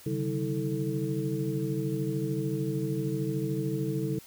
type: tone cluster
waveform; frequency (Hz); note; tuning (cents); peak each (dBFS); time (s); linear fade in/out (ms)
sine; 136.6 / 149.9 / 190.7 / 321.3 / 440; C#3 / D3 / G3 / E4 / A4; -25 / +36 / -47 / -44 / 0; -32 / -36 / -36 / -33 / -35; 0.06-4.19; 5
effects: white hiss -52 dBFS RMS until 4.26 s